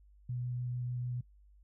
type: tone with vibrato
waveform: sine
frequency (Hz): 123.4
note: B2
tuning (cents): -1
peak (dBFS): -34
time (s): 0.29-1.21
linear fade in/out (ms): 5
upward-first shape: triangle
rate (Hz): 6.7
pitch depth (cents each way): 9
effects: noise-tail reverb RT60 0.1 s tail -22 dB re dry + added 50 Hz sine -58 dBFS peak until 1.63 s